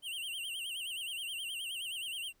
square tone with vibrato, 2957 Hz, F#7, 2 cents flat, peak -38 dBFS, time 0.02-2.33 s, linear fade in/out 50 ms, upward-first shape sine, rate 9.5 Hz, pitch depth 150 cents each way, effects pink hiss -73 dBFS RMS until 2.4 s

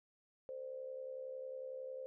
sine tone with amplitude modulation, 520 Hz, C5, 11 cents flat, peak -40 dBFS, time 0.49-2.06 s, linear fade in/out 0 ms, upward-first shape sine, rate 71 Hz, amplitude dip 65%, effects none

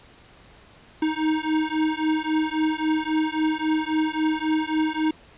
square beating tone pair, 311.1 / 314.8 Hz, D#4 / D#4, 0 / +20 cents, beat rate 3.7 Hz, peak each -25 dBFS, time 1.02-5.11 s, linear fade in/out 5 ms, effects pink hiss -51 dBFS RMS until 5.37 s + resampled to 8000 Hz

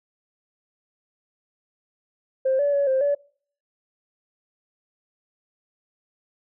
sine tone with pitch steps, 527 / 574 / 565 / 527 / 573 Hz, C5 / D5 / C#5 / C5 / D5, +12 / -40 / +33 / +12 / -43 cents, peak -17 dBFS, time 2.45-3.15 s, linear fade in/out 10 ms, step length 140 ms, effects noise-tail reverb RT60 0.5 s tail -25 dB re dry + tanh soft clip ceiling -14 dBFS

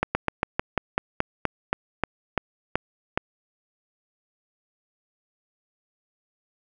slowing click train, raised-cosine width 0.5 ms, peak -6 dBFS, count 14, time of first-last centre 0.03-3.175 s, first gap 120 ms, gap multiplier 1.11, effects none

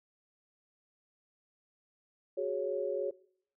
sine chord, F# suspended second, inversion none, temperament equal with one note detuned, 372.1 / 415.3 / 554.4 Hz, F#4 / G#4 / C#5, +10 / 0 / 0 cents, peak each -36 / -36 / -34 dBFS, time 2.37-3.11 s, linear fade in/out 10 ms, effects noise-tail reverb RT60 0.6 s tail -21 dB re dry

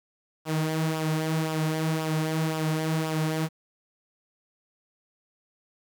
sawtooth tone with flanger, 158.1 Hz, D#3, 28 cents sharp, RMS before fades -27 dBFS, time 0.45-3.49 s, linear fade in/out 50 ms, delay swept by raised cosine 0.47 to 5.57 ms, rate 1.9 Hz, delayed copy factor -0.55, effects 9-bit

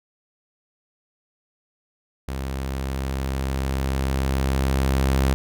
sawtooth tone with level ramp, 66.8 Hz, C2, 36 cents sharp, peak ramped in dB -23 to -13 dBFS, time 2.28-5.34 s, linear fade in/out 0 ms, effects none

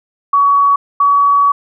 sine tone pair in turn, 1128 / 1133.3 Hz, C#6 / C#6, +30 / +38 cents, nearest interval unison, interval 8 cents, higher second, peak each -7 dBFS, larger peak neither, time 0.33-0.76 / 1-1.52 s, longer second, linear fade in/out 5 ms, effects none

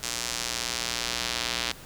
square tone with band-pass filter sweep, 59.4 Hz, A#1, 33 cents sharp, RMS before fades -31 dBFS, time 0.03-1.72 s, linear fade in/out 0 ms, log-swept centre 6500 to 4000 Hz, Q 1.2, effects pink hiss -46 dBFS RMS until 1.85 s

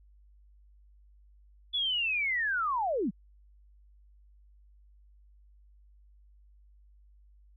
sine linear sweep, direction down, 3466 to 158.5 Hz, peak -27 dBFS, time 1.73-3.11 s, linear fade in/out 20 ms, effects added 50 Hz sine -56 dBFS peak until 7.56 s

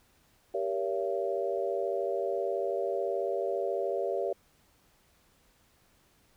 sine chord, G diminished seventh, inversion none, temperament just, 392 / 470.4 / 564.5 / 677.4 Hz, G4 / Bb4 / Db5 / Fb5, 0 / +16 / +31 / +47 cents, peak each -33 / -35 / -33 / -35 dBFS, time 0.54-4.33 s, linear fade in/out 5 ms, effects pink hiss -66 dBFS RMS until 6.36 s

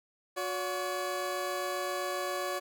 20% pulse tone pair together, 363.5 / 569 Hz, F#4 / C#5, -31 / +45 cents, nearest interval minor sixth, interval 776 cents, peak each -31 / -29 dBFS, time 0.36-2.6 s, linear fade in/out 20 ms, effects none

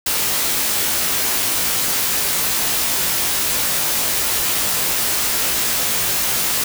white noise with comb filter, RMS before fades -19 dBFS, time 0.06-6.64 s, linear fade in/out 5 ms, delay 18 ms, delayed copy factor +0.8, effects none

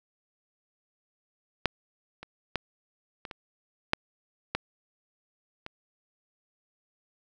clicks, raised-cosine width 0.3 ms, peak -7 / -25 / -12 / -22 / -23 / -6 / -11 / -22 dBFS, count 8, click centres 1.657 / 2.23 / 2.557 / 3.252 / 3.312 / 3.934 / 4.55 / 5.664 s, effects none

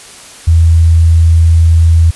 sine tone, 82.41 Hz, E2, in tune, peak -3 dBFS, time 0.47-2.11 s, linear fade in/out 10 ms, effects white hiss -33 dBFS RMS until 2.15 s + resampled to 24000 Hz

